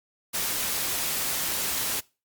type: noise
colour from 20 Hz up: white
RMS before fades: -28 dBFS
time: 0.33-2.01 s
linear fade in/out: 20 ms
effects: noise-tail reverb RT60 0.3 s tail -23 dB re dry + Opus 48 kbps